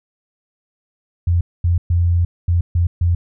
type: tone bursts at uneven times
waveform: sine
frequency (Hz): 86.5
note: F2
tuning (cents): -16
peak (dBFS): -12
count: 6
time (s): 1.27-1.41 / 1.64-1.78 / 1.9-2.25 / 2.48-2.61 / 2.75-2.87 / 3.01-3.15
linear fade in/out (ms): 5
effects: none